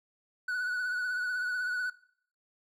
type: tone with vibrato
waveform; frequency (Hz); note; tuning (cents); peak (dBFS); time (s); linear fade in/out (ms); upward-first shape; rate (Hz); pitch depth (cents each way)
triangle; 1480; F#6; 0; -28; 0.48-1.9; 5; triangle; 16; 45
effects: noise-tail reverb RT60 0.6 s tail -20 dB re dry